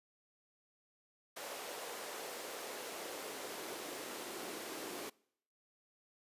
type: noise with high-pass filter sweep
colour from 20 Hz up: pink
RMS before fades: -45 dBFS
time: 1.36-5.1 s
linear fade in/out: 10 ms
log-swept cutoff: 530 to 330 Hz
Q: 1.9
effects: noise-tail reverb RT60 0.7 s tail -25 dB re dry + resampled to 32000 Hz